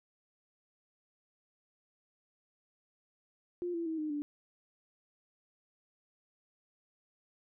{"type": "tone with pitch steps", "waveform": "sine", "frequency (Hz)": [352.3, 336.4, 321.2, 306.7, 292.8], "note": ["F4", "E4", "E4", "D#4", "D4"], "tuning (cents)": [15, 35, -45, -25, -5], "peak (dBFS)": -33, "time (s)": [3.62, 4.22], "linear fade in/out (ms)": 0, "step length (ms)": 120, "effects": []}